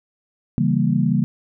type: chord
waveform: sine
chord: C# diminished seventh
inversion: none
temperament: equal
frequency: 138.59 / 164.81 / 196 / 233.1 Hz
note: C#3 / E3 / G3 / Bb3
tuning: 0 / 0 / 0 / 0 cents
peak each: -21 dBFS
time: 0.58-1.24 s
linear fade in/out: 0 ms
effects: none